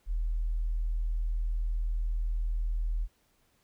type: tone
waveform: sine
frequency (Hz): 40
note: D#1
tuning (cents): +49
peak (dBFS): -27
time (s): 0.06-3.08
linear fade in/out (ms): 50
effects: pink hiss -70 dBFS RMS until 3.63 s